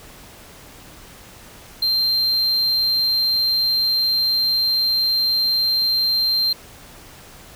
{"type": "tone", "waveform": "triangle", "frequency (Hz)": 4158, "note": "C8", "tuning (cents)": -12, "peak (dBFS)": -15, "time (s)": [1.82, 6.53], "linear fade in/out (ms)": 5, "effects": ["pink hiss -43 dBFS RMS until 7.55 s"]}